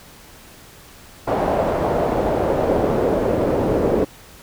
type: noise with band-pass filter sweep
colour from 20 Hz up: brown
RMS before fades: -19 dBFS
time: 1.27-4.05 s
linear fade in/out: 10 ms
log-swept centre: 690 to 450 Hz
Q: 1.9
effects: pink hiss -44 dBFS RMS until 4.42 s